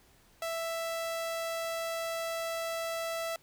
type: tone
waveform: sawtooth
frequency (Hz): 661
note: E5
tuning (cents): +5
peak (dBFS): -29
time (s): 0.42-3.36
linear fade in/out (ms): 2
effects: pink hiss -63 dBFS RMS until 3.42 s